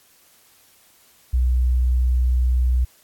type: tone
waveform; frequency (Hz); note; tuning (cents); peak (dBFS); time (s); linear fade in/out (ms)
sine; 62.2; B1; +13; -15; 1.33-2.85; 10
effects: white hiss -55 dBFS RMS until 3.03 s + AAC 64 kbps